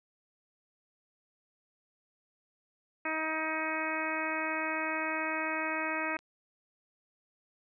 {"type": "harmonic tone", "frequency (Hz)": 315.7, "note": "D#4", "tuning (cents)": 25, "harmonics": [1, 2, 3, 4, 5, 6, 7, 8], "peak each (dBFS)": [-39, -39, -39, -39, -39, -39, -39, -39], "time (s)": [3.05, 6.17], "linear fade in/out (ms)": 5}
{"type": "click", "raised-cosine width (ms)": 0.2, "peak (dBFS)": -40, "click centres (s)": 6.19}
{"effects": []}